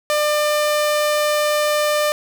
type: tone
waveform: sawtooth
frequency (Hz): 598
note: D5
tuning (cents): +31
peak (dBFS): -12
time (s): 0.1-2.12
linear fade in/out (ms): 0
effects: none